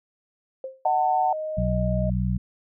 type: tone with exponential decay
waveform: sine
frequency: 527 Hz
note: C5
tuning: 12 cents sharp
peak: -27 dBFS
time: 0.64-0.85 s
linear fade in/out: 2 ms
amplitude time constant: 45 ms
type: chord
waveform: sine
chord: D# diminished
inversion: none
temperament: just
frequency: 622.3 / 746.7 / 896 Hz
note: D#5 / F#5 / A5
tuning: 0 / +16 / +31 cents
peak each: -24 / -20 / -25 dBFS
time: 0.85-1.33 s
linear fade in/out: 5 ms
type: tone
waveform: sine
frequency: 622.3 Hz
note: D#5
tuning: in tune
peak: -27 dBFS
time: 0.87-2.1 s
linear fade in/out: 5 ms
type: harmonic tone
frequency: 61.74 Hz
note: B1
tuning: in tune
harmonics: 1 / 2 / 3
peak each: -26 / -26 / -26 dBFS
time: 1.57-2.38 s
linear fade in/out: 10 ms
effects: none